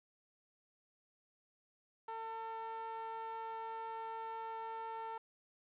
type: tone with band-pass filter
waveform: sawtooth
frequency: 449.5 Hz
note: A4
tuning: 37 cents sharp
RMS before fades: -44 dBFS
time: 2.08-5.18 s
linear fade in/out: 5 ms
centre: 970 Hz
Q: 3
effects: resampled to 8000 Hz + 11-bit